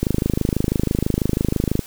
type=click train; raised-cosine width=3 ms; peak=-5 dBFS; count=47; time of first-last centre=0.03-1.792 s; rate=26.1 Hz; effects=white hiss -41 dBFS RMS until 1.86 s